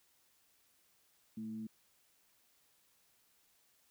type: tone with frequency modulation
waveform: sine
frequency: 220 Hz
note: A3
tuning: in tune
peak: -40 dBFS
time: 1.37-1.67 s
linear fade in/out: 5 ms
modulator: 105 Hz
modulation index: 0.33
effects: white hiss -72 dBFS RMS until 3.9 s